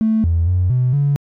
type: tone with pitch steps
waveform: triangle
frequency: 220.2 / 83.4 / 90.3 / 126 / 142.4 Hz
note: A3 / E2 / F#2 / B2 / C#3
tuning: +2 / +21 / -42 / +35 / +47 cents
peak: -9 dBFS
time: 0.01-1.16 s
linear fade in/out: 0 ms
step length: 230 ms
effects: tanh soft clip ceiling -10 dBFS